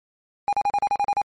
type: tone bursts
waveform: triangle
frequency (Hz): 814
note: G#5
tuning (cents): -35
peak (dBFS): -16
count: 9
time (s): 0.48-1.216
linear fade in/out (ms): 0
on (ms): 48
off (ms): 38
effects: MP3 48 kbps